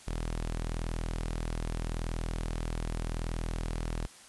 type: tone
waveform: sawtooth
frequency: 40.82 Hz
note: E1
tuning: 16 cents flat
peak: -28 dBFS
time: 0.07-4.07 s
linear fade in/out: 10 ms
effects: white hiss -53 dBFS RMS until 4.28 s + resampled to 24000 Hz